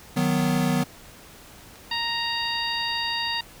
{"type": "chord", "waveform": "square", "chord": "B major", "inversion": "first", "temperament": "equal", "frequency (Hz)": [155.56, 185, 246.9], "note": ["D#3", "F#3", "B3"], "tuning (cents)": [0, 0, 0], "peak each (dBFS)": [-26, -26, -25], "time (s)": [0.16, 0.84], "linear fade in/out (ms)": 10}
{"type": "click", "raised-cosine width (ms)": 0.2, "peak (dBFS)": -30, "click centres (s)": 1.757}
{"type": "harmonic tone", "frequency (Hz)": 932.3, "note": "A#5", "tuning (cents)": 0, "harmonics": [1, 2, 3, 4, 5], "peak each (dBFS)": [-31, -31, -31, -31, -31], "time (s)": [1.91, 3.41], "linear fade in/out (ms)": 5}
{"effects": ["pink hiss -47 dBFS RMS until 3.6 s"]}